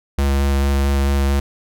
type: tone with vibrato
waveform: square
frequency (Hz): 69.3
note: C#2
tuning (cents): 0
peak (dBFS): -15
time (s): 0.18-1.4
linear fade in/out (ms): 5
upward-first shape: square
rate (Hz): 4.5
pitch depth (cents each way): 10
effects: none